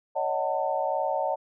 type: chord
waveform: sine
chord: D# half-diminished seventh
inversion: third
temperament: just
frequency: 560 / 622.3 / 746.7 / 896 Hz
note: C#5 / D#5 / F#5 / A5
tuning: +18 / 0 / +16 / +31 cents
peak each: -30 dBFS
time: 0.15-1.36 s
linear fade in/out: 20 ms
effects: none